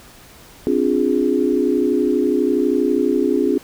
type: chord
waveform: sine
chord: D half-diminished seventh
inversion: third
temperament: equal with one note detuned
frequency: 261.6 / 293.7 / 354.3 / 415.3 Hz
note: C4 / D4 / F4 / Ab4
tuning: 0 / 0 / +25 / 0 cents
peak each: -20 dBFS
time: 0.67-3.58 s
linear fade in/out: 0 ms
effects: pink hiss -44 dBFS RMS until 3.63 s